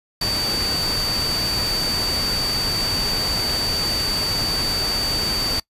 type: tone in noise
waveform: sine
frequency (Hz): 4600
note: D8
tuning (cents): -37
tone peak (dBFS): -21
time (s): 0.21-5.6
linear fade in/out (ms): 5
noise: pink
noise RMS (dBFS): -26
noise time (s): 0.21-5.6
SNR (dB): +2
effects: noise-tail reverb RT60 0.1 s tail -23 dB re dry + resampled to 32000 Hz